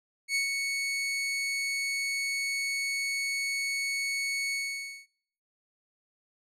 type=tone with ADSR envelope; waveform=sawtooth; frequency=2217 Hz; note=C#7; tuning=in tune; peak=-21 dBFS; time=0.28-5.07 s; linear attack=71 ms; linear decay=120 ms; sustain=-4 dB; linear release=540 ms; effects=noise-tail reverb RT60 0.7 s tail -26 dB re dry + low-pass 10000 Hz 12 dB/octave